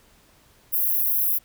white high-pass noise, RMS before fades -22 dBFS, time 0.72-1.39 s, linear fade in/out 20 ms, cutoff 11000 Hz, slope 96 dB/octave, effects pink hiss -57 dBFS RMS until 1.44 s

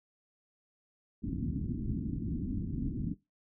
white low-pass noise, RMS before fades -35 dBFS, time 1.22-3.15 s, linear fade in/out 20 ms, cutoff 290 Hz, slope 48 dB/octave, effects noise-tail reverb RT60 0.2 s tail -18 dB re dry

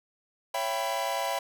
45% pulse chord, C# half-diminished seventh, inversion none, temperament equal with one note detuned, 554.4 / 673.1 / 784 / 987.8 Hz, C#5 / E5 / G5 / B5, 0 / +36 / 0 / 0 cents, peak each -35 / -33 / -34 / -33 dBFS, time 0.54-1.39 s, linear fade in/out 5 ms, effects none

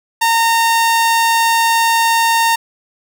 sawtooth tone, 917 Hz, A#5, 29 cents flat, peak -7 dBFS, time 0.21-2.56 s, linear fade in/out 10 ms, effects 8-bit

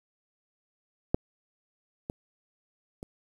clicks, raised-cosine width 2 ms, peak -9 / -20 / -26 dBFS, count 3, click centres 1.145 / 2.099 / 3.029 s, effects 8-bit

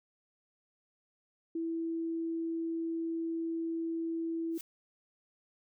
sine tone, 329.6 Hz, E4, in tune, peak -32 dBFS, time 1.55-4.58 s, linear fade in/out 5 ms
blue noise with exponential growth, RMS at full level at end -39 dBFS, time 4.51-4.61 s, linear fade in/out 2 ms, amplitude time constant 21 ms
effects none

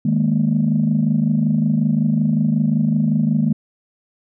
sine chord, D# suspended fourth, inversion none, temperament equal, 155.56 / 207.7 / 233.1 Hz, D#3 / G#3 / A#3, 0 / 0 / 0 cents, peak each -18 dBFS, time 0.05-3.53 s, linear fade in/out 5 ms, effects tanh soft clip ceiling -7 dBFS

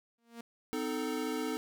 sawtooth tone with exponential growth, 233.1 Hz, A#3, in tune, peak -37 dBFS, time 0.18-0.41 s, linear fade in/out 5 ms, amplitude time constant 48 ms
square chord, A diminished, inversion first, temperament equal with one note detuned, 255.5 / 311.1 / 440 Hz, C4 / Eb4 / A4, -41 / 0 / 0 cents, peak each -38 dBFS, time 0.73-1.57 s, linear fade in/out 0 ms
effects none

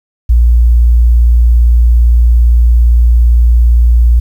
sine tone, 58.8 Hz, A#1, 16 cents sharp, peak -3 dBFS, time 0.29-4.2 s, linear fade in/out 10 ms, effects 7-bit

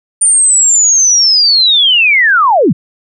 sine linear sweep, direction down, 9110 to 116.54 Hz, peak -5 dBFS, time 0.21-2.73 s, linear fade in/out 10 ms, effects none

